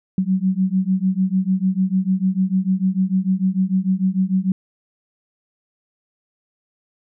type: beating tone pair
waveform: sine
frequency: 185 / 191.7 Hz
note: F#3 / G3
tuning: 0 / -38 cents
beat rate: 6.7 Hz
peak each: -19 dBFS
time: 0.18-4.52 s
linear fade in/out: 2 ms
effects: none